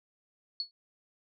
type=tone with exponential decay; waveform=sine; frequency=4393 Hz; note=C#8; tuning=16 cents flat; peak=-27 dBFS; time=0.6-0.71 s; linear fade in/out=1 ms; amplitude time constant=22 ms; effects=none

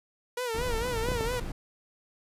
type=tone with vibrato; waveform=sawtooth; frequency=473.4 Hz; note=A#4; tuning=27 cents sharp; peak=-26 dBFS; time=0.37-1.4 s; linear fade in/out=5 ms; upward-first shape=sine; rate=4.4 Hz; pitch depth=110 cents each way
type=noise; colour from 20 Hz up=brown; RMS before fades=-34 dBFS; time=0.54-1.52 s; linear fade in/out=5 ms
type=clicks; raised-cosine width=2 ms; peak=-19 dBFS; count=3; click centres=1.087 / 1.118 / 1.209 s
effects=resampled to 32000 Hz

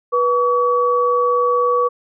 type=tone pair together; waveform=sine; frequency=488.8 / 1136 Hz; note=B4 / C#6; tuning=-18 / +42 cents; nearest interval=octave + minor third; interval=1460 cents; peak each=-16 dBFS; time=0.12-1.89 s; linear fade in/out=20 ms; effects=none

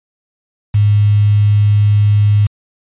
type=tone with quantisation; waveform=sine; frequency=103.83 Hz; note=G#2; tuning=in tune; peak=-7 dBFS; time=0.74-2.47 s; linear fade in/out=10 ms; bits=5; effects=resampled to 8000 Hz

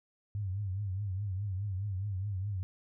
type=tone with vibrato; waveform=sine; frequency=98 Hz; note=G2; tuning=in tune; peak=-32 dBFS; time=0.35-2.63 s; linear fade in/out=0 ms; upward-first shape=triangle; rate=4.8 Hz; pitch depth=140 cents each way; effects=none

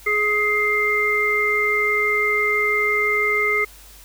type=harmonic tone; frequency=419.6 Hz; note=G#4; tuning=18 cents sharp; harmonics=1 / 3 / 5; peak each=-24 / -25 / -18 dBFS; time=0.06-3.65 s; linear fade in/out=10 ms; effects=added 50 Hz sine -46 dBFS peak until 4.04 s + white hiss -46 dBFS RMS until 4.04 s

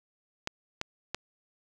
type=clicks; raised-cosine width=0.2 ms; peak=-14 dBFS; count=3; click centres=0.474 / 0.814 / 1.146 s; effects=none

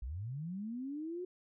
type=linear sweep; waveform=sine; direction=up; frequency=52 to 369.2 Hz; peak=-38 dBFS; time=0.02-1.25 s; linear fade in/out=5 ms; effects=none

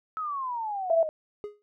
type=exponential sweep; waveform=sine; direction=down; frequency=1304 to 611 Hz; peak=-29 dBFS; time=0.17-1.09 s; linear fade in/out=0 ms
type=tone; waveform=sine; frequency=659.3 Hz; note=E5; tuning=in tune; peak=-20 dBFS; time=0.9-1.03 s; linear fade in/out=2 ms
type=tone with exponential decay; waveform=triangle; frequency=415.3 Hz; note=G#4; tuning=in tune; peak=-28 dBFS; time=1.44-1.62 s; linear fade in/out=0 ms; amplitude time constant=37 ms
effects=none

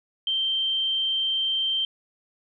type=tone; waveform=sine; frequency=3136 Hz; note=G7; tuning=in tune; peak=-22 dBFS; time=0.27-1.85 s; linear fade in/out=2 ms; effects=none

